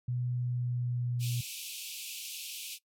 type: tone with pitch glide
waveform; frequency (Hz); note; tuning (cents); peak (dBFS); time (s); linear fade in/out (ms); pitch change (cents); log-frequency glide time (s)
sine; 123.47 to 121.7; B2 to B2; 0 to -25; -30; 0.08-1.41; 5; -25; 0.29-1.22
type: band-pass noise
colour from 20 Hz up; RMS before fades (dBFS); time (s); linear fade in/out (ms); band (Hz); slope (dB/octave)
pink; -42; 1.19-2.79; 50; 2400 to 16000; 96
effects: noise-tail reverb RT60 0.1 s tail -19 dB re dry